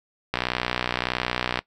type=click train; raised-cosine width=0.3 ms; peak=-7 dBFS; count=78; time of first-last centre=0.34-1.59 s; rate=61.6 Hz; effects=noise-tail reverb RT60 0.1 s tail -19 dB re dry